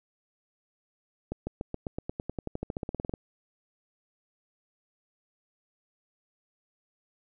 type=accelerating click train; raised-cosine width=2 ms; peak=-19 dBFS; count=22; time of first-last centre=1.32-3.138 s; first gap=150 ms; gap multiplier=0.94; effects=none